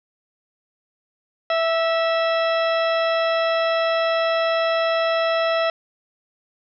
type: harmonic tone with a mistuned harmonic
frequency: 659.3 Hz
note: E5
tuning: in tune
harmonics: 1 / 2 / 3 / 4 / 5 / 6 / 8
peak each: -19 / -25 / -29 / -31 / -33 / -35 / -37 dBFS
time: 1.5-5.7 s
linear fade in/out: 2 ms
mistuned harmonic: 3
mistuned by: -30 cents
effects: none